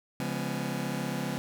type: chord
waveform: sawtooth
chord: C# dominant seventh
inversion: none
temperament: just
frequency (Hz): 138.59 / 173.24 / 207.9 / 249.5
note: C#3 / E#3 / G#3 / B3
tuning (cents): 0 / -14 / +2 / +18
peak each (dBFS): -32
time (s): 0.2-1.38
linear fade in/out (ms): 0
effects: none